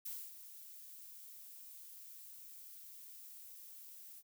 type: noise with ADSR envelope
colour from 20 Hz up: violet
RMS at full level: -43 dBFS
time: 0.05-4.23 s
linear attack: 11 ms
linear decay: 250 ms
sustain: -11 dB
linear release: 48 ms
effects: none